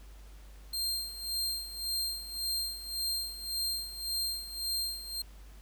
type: tone with tremolo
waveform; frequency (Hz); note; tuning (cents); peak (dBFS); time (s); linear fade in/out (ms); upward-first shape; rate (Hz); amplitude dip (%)
sawtooth; 4186; C8; 0; -27; 0.73-5.22; 5; sine; 1.8; 75
effects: added 50 Hz sine -48 dBFS peak until 5.61 s + pink hiss -60 dBFS RMS until 5.61 s